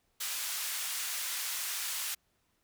white band-pass noise, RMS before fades -36 dBFS, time 0.2-2.15 s, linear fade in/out 10 ms, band 1200 to 14000 Hz, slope 12 dB/octave, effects pink hiss -75 dBFS RMS until 2.63 s

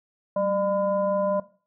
sine tone with frequency modulation, 601 Hz, D5, 40 cents sharp, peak -21 dBFS, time 0.36-1.4 s, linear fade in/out 5 ms, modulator 409 Hz, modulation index 0.67, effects noise-tail reverb RT60 0.4 s tail -17 dB re dry

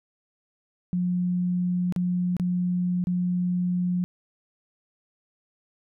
sine tone with dropouts, 178.9 Hz, F3, 42 cents sharp, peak -22 dBFS, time 0.93-4.04 s, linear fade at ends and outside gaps 0 ms, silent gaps 1.924-1.962 / 2.367-2.398 / 3.04-3.071 s, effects none

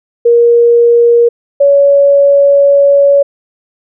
sine tone pair in turn, 471.9 / 563.1 Hz, A#4 / C#5, +21 / +27 cents, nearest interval minor third, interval 306 cents, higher second, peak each -3 dBFS, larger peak neither, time 0.25-1.29 / 1.6-3.23 s, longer second, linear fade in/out 10 ms, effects none

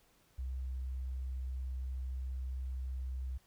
sine tone, 64.5 Hz, C2, 24 cents flat, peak -36 dBFS, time 0.38-3.38 s, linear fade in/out 10 ms, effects pink hiss -69 dBFS RMS until 3.46 s

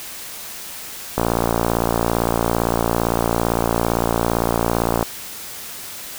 click train, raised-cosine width 1 ms, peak -3 dBFS, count 223, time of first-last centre 1.18-5.027 s, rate 57.7 Hz, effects white hiss -33 dBFS RMS until 6.18 s

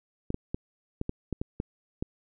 clicks, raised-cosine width 3 ms, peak -17 dBFS, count 9, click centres 0.304 / 0.344 / 0.545 / 1.014 / 1.094 / 1.327 / 1.415 / 1.601 / 2.025 s, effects none

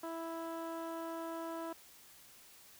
15% pulse tone with low-pass filter, 329.6 Hz, E4, in tune, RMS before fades -42 dBFS, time 0.03-1.73 s, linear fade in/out 5 ms, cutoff 1500 Hz, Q 0.73, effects white hiss -59 dBFS RMS until 2.79 s

